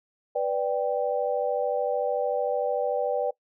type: chord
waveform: sine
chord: G major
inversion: first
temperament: equal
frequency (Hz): 493.9 / 587.3 / 784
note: B4 / D5 / G5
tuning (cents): 0 / 0 / 0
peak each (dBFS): -27 / -27 / -30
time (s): 0.35-3.31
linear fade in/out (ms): 10
effects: noise-tail reverb RT60 0.1 s tail -21 dB re dry